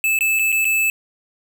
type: tone with dropouts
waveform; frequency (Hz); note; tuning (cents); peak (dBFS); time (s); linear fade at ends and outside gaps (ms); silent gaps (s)
square; 2620; E7; -11; -16; 0.04-0.9; 1; 0.189-0.208 / 0.39-0.394 / 0.52-0.525 / 0.646-0.652
effects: none